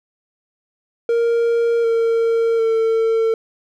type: tone with pitch steps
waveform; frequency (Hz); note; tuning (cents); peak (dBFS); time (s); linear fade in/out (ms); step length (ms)
triangle; 466.2 / 458.2 / 450.3; A#4 / A#4 / A4; 0 / -30 / +40; -12; 1.09-3.34; 2; 750
effects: none